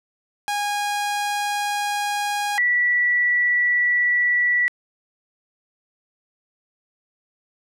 sawtooth / sine tone pair in turn, 821 / 1952.7 Hz, G#5 / B6, -20 / -20 cents, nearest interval octave + minor third, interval 1500 cents, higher second, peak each -18 / -16 dBFS, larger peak second, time 0.48-2.58 / 2.58-4.68 s, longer neither, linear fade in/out 0 ms, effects low-pass 12000 Hz 12 dB/octave

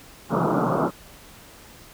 pink band-pass noise, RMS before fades -22 dBFS, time 0.29-0.91 s, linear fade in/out 50 ms, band 130 to 1400 Hz, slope 96 dB/octave, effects pink hiss -47 dBFS RMS until 1.93 s

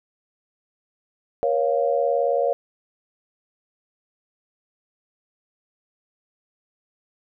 sine chord, Bb minor, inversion none, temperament equal with one note detuned, 475.7 / 554.4 / 698.5 Hz, Bb4 / Db5 / F5, +35 / 0 / 0 cents, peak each -23 / -21 / -25 dBFS, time 1.43-2.53 s, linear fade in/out 0 ms, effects none

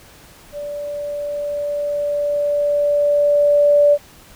sine tone with level ramp, 582 Hz, D5, 16 cents flat, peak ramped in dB -25 to -8 dBFS, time 0.52-3.98 s, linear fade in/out 50 ms, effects pink hiss -45 dBFS RMS until 4.35 s

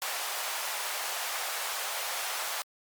pink high-pass noise, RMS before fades -34 dBFS, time 0.02-2.62 s, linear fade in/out 0 ms, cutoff 650 Hz, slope 24 dB/octave, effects Opus 48 kbps

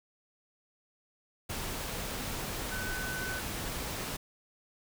sine tone in noise, 1510 Hz, F#6, 35 cents sharp, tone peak -37 dBFS, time 2.71-3.4 s, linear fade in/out 10 ms, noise pink, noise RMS -37 dBFS, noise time 1.49-4.17 s, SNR -3 dB, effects none

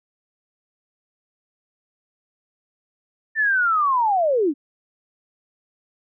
sine linear sweep, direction down, 1800 to 261.6 Hz, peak -16 dBFS, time 3.35-4.54 s, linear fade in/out 50 ms, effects none

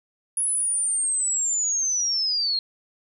sine linear sweep, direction down, 10440 to 4186 Hz, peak -21 dBFS, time 0.37-2.59 s, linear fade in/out 2 ms, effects none

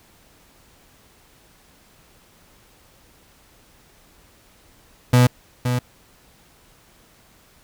35% pulse tone with echo, 124 Hz, B2, 7 cents sharp, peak -9 dBFS, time 5.13-5.27 s, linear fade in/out 5 ms, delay 520 ms, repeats 1, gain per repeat -8 dB, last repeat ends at 5.79 s, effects pink hiss -54 dBFS RMS until 7.63 s

